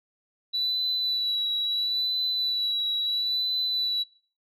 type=tone with vibrato; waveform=sine; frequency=3948 Hz; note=B7; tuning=1 cent flat; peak=-23 dBFS; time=0.53-4.04 s; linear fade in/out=20 ms; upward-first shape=sine; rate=0.74 Hz; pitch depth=27 cents each way; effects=noise-tail reverb RT60 0.4 s tail -20 dB re dry + tanh soft clip ceiling -20 dBFS